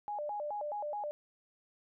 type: tone with vibrato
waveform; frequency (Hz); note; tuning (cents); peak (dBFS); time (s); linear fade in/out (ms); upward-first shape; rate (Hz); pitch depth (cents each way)
sine; 702; F5; +9; -35; 0.08-1.11; 0; square; 4.7; 290
effects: none